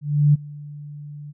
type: tone with ADSR envelope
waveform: sine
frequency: 146.83 Hz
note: D3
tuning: in tune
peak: -10 dBFS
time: 0.01-1.33 s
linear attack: 330 ms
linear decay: 19 ms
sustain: -23 dB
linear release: 32 ms
effects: none